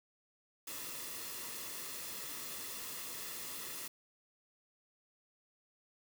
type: noise with comb filter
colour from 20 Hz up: white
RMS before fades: -44 dBFS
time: 0.67-3.88 s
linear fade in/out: 5 ms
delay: 1.3 ms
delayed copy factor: -0.5
effects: none